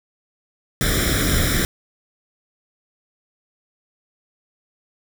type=noise with comb filter; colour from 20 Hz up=pink; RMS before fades=-19 dBFS; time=0.81-1.65 s; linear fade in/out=0 ms; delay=0.55 ms; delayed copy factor=+0.9; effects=none